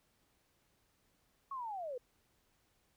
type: linear sweep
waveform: sine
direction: down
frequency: 1120 to 472.8 Hz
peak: -39 dBFS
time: 1.51-1.98 s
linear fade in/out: 5 ms
effects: pink hiss -75 dBFS RMS until 2.96 s